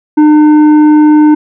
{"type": "tone with tanh clipping", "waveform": "triangle", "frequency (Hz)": 302.7, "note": "D#4", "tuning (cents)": -48, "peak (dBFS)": -3, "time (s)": [0.17, 1.35], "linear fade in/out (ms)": 10, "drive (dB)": 12, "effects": []}